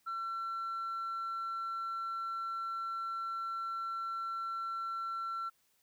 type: tone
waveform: sine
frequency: 1350 Hz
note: E6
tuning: 41 cents sharp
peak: -33 dBFS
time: 0.06-5.5 s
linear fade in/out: 20 ms
effects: tanh soft clip ceiling -34 dBFS + white hiss -73 dBFS RMS until 5.82 s